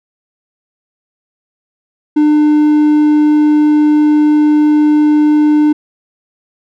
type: tone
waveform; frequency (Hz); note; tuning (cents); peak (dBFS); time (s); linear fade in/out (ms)
triangle; 300.5; D4; +40; -4; 2.16-5.73; 10
effects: none